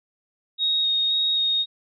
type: tone with vibrato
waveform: sine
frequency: 3742 Hz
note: A#7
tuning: 6 cents sharp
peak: -19 dBFS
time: 0.58-1.66 s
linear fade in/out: 50 ms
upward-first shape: square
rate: 1.9 Hz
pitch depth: 9 cents each way
effects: none